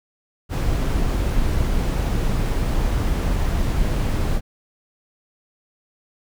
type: noise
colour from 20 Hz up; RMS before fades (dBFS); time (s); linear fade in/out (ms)
brown; -20; 0.49-4.41; 50
effects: none